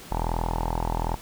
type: tone with low-pass filter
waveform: sawtooth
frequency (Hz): 41.2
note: E1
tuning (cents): 0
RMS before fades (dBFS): -27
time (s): 0.11-1.16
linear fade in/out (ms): 10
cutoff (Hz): 890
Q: 8.6
effects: pink hiss -44 dBFS RMS until 1.21 s